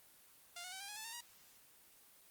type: tone with pitch steps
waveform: 5% pulse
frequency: 698.5 / 730.3 / 763.5 / 798.2 / 834.5 / 872.5 / 912.1 / 953.6 Hz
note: F5 / F#5 / G5 / G5 / G#5 / A5 / A#5 / A#5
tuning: 0 / -23 / -46 / +31 / +8 / -15 / -38 / +39 cents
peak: -34 dBFS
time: 0.56-1.208 s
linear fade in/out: 5 ms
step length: 81 ms
effects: white hiss -64 dBFS RMS until 2.3 s + Opus 24 kbps